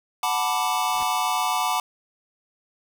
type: chord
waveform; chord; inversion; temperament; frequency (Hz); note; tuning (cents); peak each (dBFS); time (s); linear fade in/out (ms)
square; B minor seventh; second; equal; 740 / 880 / 987.8 / 1174.7; F#5 / A5 / B5 / D6; 0 / 0 / 0 / 0; -28; 0.23-1.8; 2
type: noise with exponential growth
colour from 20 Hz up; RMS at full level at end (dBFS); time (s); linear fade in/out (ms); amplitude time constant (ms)
pink; -39; 0.79-1.03; 0; 52
effects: none